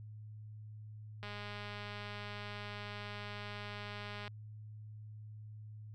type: click train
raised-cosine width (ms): 0.3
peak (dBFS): -30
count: 629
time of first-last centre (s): 1.23-4.279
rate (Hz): 206
effects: added 107 Hz sine -47 dBFS peak until 5.94 s